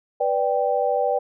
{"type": "chord", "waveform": "sine", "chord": "G major", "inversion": "first", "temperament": "equal", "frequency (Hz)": [493.9, 587.3, 784], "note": ["B4", "D5", "G5"], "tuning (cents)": [0, 0, 0], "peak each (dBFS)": -23, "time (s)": [0.2, 1.19], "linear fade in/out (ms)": 10, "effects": []}